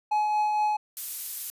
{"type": "tone with tremolo", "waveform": "triangle", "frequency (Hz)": 846, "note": "G#5", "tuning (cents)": 32, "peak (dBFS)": -19, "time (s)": [0.11, 0.77], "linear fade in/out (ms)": 10, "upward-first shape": "triangle", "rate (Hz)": 4.3, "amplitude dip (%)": 30}
{"type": "noise", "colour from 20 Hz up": "violet", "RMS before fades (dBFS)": -31, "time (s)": [0.97, 1.5], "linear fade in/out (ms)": 0}
{"effects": ["resampled to 32000 Hz"]}